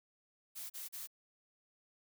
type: noise bursts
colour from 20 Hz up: blue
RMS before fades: -45 dBFS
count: 3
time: 0.55-1.074 s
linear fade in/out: 20 ms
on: 150 ms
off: 37 ms
effects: none